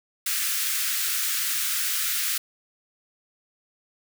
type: high-pass noise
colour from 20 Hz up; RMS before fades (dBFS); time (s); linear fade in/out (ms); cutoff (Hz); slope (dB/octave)
white; -26; 0.26-2.38; 5; 1300; 48
effects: none